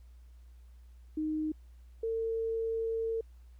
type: tone pair in turn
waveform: sine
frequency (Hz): 309.7 / 451.8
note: D#4 / A4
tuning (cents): -8 / +46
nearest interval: perfect fifth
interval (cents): 654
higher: second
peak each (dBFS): -30 / -30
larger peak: neither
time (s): 1.17-1.52 / 2.03-3.21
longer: second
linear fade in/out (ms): 5
effects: added 60 Hz sine -51 dBFS peak until 3.59 s + pink hiss -73 dBFS RMS until 3.59 s